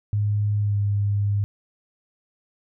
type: tone with pitch glide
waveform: sine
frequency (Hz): 103.83 to 101.75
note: G#2 to G#2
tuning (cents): 0 to -35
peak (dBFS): -19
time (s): 0.13-1.44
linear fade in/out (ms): 0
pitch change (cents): -35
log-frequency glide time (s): 0.6-0.77
effects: none